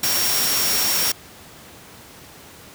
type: tone in noise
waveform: sine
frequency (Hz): 5570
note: F8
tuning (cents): -5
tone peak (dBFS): -23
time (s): 0.03-1.12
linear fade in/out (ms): 5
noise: white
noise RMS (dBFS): -21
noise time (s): 0.03-1.12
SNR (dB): -5
effects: pink hiss -43 dBFS RMS until 2.74 s + high-pass 80 Hz 12 dB/octave

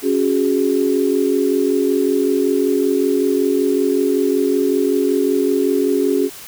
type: chord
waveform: sine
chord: C# suspended fourth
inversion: none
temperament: equal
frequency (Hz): 277.2 / 370 / 415.3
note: C#4 / F#4 / G#4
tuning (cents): 0 / 0 / 0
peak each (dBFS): -18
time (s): 0.02-6.3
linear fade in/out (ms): 50
effects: white hiss -36 dBFS RMS until 6.47 s

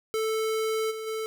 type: tone with level steps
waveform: square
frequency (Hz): 440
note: A4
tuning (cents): 0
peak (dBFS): -26 / -34 / -30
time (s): 0.14-1.26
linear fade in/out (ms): 0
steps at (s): 0.9 / 1.06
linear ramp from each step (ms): 20
effects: none

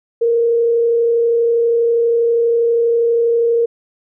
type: tone with frequency modulation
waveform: sine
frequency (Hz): 466.2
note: A#4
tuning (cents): 0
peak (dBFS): -11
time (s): 0.21-3.66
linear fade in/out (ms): 10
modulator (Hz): 32.4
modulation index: 0.23
effects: none

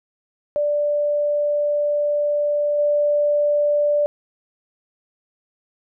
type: tone with level steps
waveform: sine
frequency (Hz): 587.3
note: D5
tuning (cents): 0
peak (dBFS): -17 / -15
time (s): 0.56-4.06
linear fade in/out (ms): 0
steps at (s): 2.78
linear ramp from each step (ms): 10
effects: none

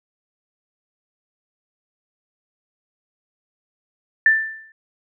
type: tone with exponential decay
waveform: sine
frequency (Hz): 1772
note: A6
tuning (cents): +12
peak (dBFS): -8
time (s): 4.26-4.72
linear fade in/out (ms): 2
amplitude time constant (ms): 98
effects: none

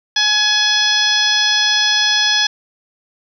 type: harmonic tone with a mistuned harmonic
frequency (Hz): 843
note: G#5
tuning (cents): +26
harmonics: 1 / 2 / 3 / 4 / 5 / 6 / 7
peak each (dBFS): -26 / -18 / -26 / -16 / -23 / -18 / -25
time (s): 0.16-2.47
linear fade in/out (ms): 5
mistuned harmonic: 6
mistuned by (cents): +17
effects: 8-bit

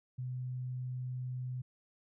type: tone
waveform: sine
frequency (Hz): 126.6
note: B2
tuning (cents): +43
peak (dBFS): -36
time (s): 0.18-1.62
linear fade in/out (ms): 10
effects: none

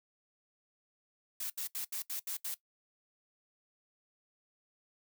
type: noise bursts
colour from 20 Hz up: blue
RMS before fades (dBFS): -38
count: 7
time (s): 1.4-2.544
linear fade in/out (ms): 5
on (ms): 100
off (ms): 74
effects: noise-tail reverb RT60 0.1 s tail -18 dB re dry

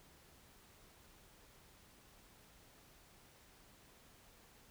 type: silence
effects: pink hiss -64 dBFS RMS until 4.7 s

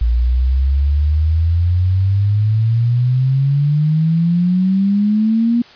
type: exponential sweep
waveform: sine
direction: up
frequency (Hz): 57.1 to 239.6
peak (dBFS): -11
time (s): 0.01-5.62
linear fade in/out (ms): 5
effects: white hiss -42 dBFS RMS until 5.75 s + resampled to 11025 Hz

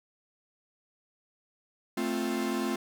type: chord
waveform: 45% pulse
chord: F major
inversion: first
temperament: equal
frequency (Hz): 220 / 261.6 / 349.2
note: A3 / C4 / F4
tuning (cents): 0 / 0 / 0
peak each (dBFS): -33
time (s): 1.97-2.76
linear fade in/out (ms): 5
effects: none

